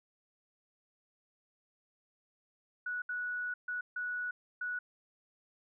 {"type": "tone bursts at uneven times", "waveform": "sine", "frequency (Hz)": 1470, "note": "F#6", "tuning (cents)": -12, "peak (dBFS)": -34, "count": 5, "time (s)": [[2.86, 3.02], [3.09, 3.54], [3.68, 3.81], [3.96, 4.31], [4.61, 4.79]], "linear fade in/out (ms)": 5, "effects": []}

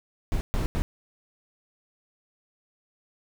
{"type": "noise bursts at uneven times", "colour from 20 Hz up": "brown", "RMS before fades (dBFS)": -25, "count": 3, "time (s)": [[0.32, 0.41], [0.54, 0.66], [0.75, 0.82]], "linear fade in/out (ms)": 0, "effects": []}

